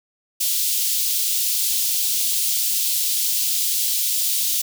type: high-pass noise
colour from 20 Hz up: white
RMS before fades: -21 dBFS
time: 0.4-4.62 s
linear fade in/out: 10 ms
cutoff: 3200 Hz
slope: 24 dB/octave
effects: none